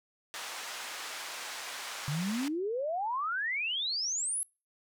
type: band-pass noise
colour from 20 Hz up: pink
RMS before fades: -41 dBFS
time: 0.34-2.48 s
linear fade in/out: 0 ms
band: 930 to 8500 Hz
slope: 12 dB/octave
type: exponential sweep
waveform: sine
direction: up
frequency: 138.4 to 11175 Hz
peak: -30 dBFS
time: 2.08-4.43 s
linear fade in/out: 0 ms
effects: noise-tail reverb RT60 0.3 s tail -25 dB re dry